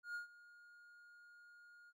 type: tone with ADSR envelope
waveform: triangle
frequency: 1426 Hz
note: F6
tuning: 36 cents sharp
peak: -39 dBFS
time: 0.03-1.93 s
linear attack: 120 ms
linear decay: 120 ms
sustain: -19 dB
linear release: 43 ms
effects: none